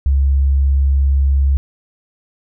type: tone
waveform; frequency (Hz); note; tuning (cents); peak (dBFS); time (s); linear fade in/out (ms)
sine; 68.6; C#2; -17; -10; 0.06-1.57; 0
effects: none